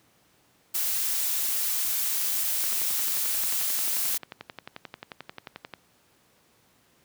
blue noise, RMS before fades -27 dBFS, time 0.74-4.18 s, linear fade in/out 10 ms
click train, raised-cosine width 0.3 ms, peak -21 dBFS, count 36, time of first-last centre 2.64-5.737 s, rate 11.3 Hz
effects pink hiss -63 dBFS RMS until 7.04 s + high-pass 100 Hz 12 dB/octave

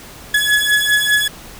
30% pulse beating tone pair, 1692 / 1697 Hz, G#6 / G#6, +32 / +37 cents, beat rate 5 Hz, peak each -13 dBFS, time 0.34-1.28 s, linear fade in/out 5 ms, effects pink hiss -37 dBFS RMS until 1.59 s

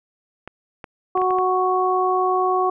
clicks, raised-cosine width 0.5 ms, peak -19 dBFS, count 6, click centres 0.476 / 0.842 / 1.175 / 1.217 / 1.307 / 1.386 s
harmonic tone, 369.7 Hz, F#4, 1 cent flat, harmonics 1 / 2 / 3, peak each -21 / -21 / -21 dBFS, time 1.15-2.7 s, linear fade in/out 5 ms
effects none

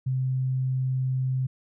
sine tone, 130.1 Hz, C3, 9 cents flat, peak -23 dBFS, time 0.06-1.47 s, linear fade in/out 10 ms, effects none

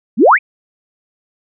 sine exponential sweep, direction up, 182.1 to 2600 Hz, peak -4 dBFS, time 0.17-0.39 s, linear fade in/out 50 ms, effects none

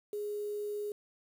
sine tone with quantisation, 415.3 Hz, G#4, in tune, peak -34 dBFS, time 0.13-0.92 s, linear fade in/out 2 ms, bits 9, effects none

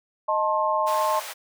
sine chord, A diminished, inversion second, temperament equal with one note detuned, 622.3 / 880 / 1064.2 Hz, Eb5 / A5 / C6, 0 / 0 / +29 cents, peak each -25 / -25 / -24 dBFS, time 0.28-1.2 s, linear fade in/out 10 ms
pink high-pass noise, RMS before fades -36 dBFS, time 0.86-1.34 s, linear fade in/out 20 ms, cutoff 640 Hz, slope 24 dB/octave
effects none

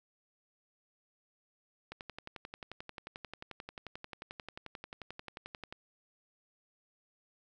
click train, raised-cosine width 0.3 ms, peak -27 dBFS, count 44, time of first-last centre 1.92-5.725 s, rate 11.3 Hz, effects none

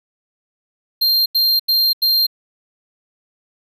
square tone bursts, 4186 Hz, C8, in tune, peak -13 dBFS, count 4, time 1.01-2.268 s, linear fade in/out 10 ms, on 250 ms, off 86 ms, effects none

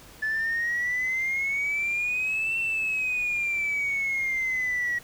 sine exponential two-way sweep, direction up then down, 1732 to 2700 to 1913 Hz, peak -23 dBFS, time 0.22-4.99 s, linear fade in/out 10 ms, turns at 2.58 s, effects tanh soft clip ceiling -21 dBFS + pink hiss -49 dBFS RMS until 5.03 s

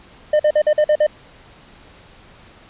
triangle tone bursts, 605 Hz, D#5, 49 cents flat, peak -9 dBFS, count 7, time 0.33-1.067 s, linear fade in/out 5 ms, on 65 ms, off 47 ms, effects pink hiss -46 dBFS RMS until 2.69 s + resampled to 8000 Hz

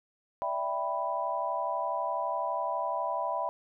sine chord, E minor seventh, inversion third, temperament equal, 587.3 / 659.3 / 784 / 987.8 Hz, D5 / E5 / G5 / B5, 0 / 0 / 0 / 0 cents, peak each -37 / -34 / -36 / -32 dBFS, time 0.42-3.49 s, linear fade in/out 0 ms, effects none

